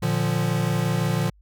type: chord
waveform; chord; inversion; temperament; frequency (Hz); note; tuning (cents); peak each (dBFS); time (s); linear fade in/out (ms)
square; Bb major; none; equal with one note detuned; 116.54 / 148.71 / 174.61; Bb2 / D3 / F3; 0 / +22 / 0; -26; 0.02-1.3; 10
effects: added 50 Hz sine -52 dBFS peak until 1.41 s